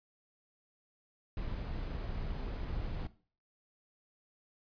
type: noise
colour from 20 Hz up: brown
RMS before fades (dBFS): -38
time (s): 1.37-3.07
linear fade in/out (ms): 2
effects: noise-tail reverb RT60 0.4 s tail -17 dB re dry + resampled to 11025 Hz